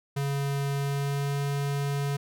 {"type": "tone with pitch glide", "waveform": "square", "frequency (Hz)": [140.1, 141.32], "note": ["C#3", "C#3"], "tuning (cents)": [19, 34], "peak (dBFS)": -27, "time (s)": [0.16, 2.17], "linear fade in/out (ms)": 10, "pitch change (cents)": 15, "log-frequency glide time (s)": [0.7, 1.4], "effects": []}